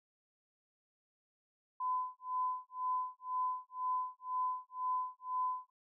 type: tone with tremolo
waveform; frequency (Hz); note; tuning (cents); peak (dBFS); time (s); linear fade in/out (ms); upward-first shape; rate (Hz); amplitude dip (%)
sine; 1011; B5; +40; -31; 1.8-5.7; 5; sine; 2; 100
effects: none